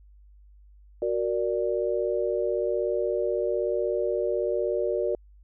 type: chord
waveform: sine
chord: Gb augmented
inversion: none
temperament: equal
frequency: 370 / 466.2 / 587.3 Hz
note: Gb4 / Bb4 / D5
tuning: 0 / 0 / 0 cents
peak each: -28 dBFS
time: 1.02-5.15 s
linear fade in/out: 2 ms
effects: added 50 Hz sine -50 dBFS peak until 5.43 s